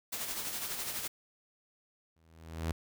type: noise with tremolo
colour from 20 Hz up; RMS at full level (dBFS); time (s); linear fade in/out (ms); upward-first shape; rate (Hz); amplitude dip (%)
white; -36; 0.12-1.08; 10; sine; 12; 45
type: tone with exponential growth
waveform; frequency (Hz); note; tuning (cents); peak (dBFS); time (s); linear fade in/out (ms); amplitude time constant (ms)
sawtooth; 81.3; E2; -23; -26; 2.16-2.72; 5; 120
effects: none